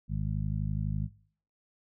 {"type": "harmonic tone", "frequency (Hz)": 52, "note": "G#1", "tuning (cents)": 3, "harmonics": [1, 2, 3, 4], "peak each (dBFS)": [-33, -34, -33, -39], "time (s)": [0.08, 1.09], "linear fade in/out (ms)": 50, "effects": ["noise-tail reverb RT60 0.5 s tail -19 dB re dry"]}